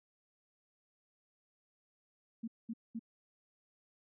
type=tone bursts; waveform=sine; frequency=227.7 Hz; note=A#3; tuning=40 cents flat; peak=-37 dBFS; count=3; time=2.43-2.994 s; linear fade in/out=10 ms; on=48 ms; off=210 ms; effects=none